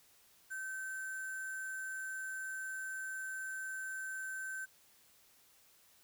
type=tone with sample-and-hold; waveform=sine; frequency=1542 Hz; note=G6; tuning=29 cents flat; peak=-39 dBFS; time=0.5-4.66 s; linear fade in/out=20 ms; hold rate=8820 Hz; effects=white hiss -66 dBFS RMS until 6.03 s